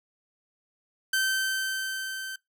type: tone with level ramp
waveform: sawtooth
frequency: 1547 Hz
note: G6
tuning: 23 cents flat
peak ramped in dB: -19 to -31 dBFS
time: 1.13-2.36 s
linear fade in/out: 5 ms
effects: noise-tail reverb RT60 0.2 s tail -24 dB re dry